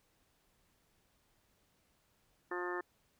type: harmonic tone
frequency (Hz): 178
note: F3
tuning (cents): +33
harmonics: 2 / 3 / 4 / 5 / 6 / 7 / 8 / 9 / 10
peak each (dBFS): -39 / -50 / -49 / -47 / -46 / -46 / -51 / -53 / -43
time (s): 2.51-2.81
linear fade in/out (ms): 5
effects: pink hiss -74 dBFS RMS until 3.19 s